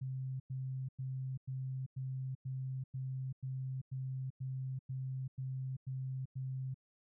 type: tone bursts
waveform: sine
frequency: 131.2 Hz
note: C3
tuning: 5 cents sharp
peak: -37 dBFS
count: 14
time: 0.01-6.744 s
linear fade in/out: 10 ms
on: 390 ms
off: 98 ms
effects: none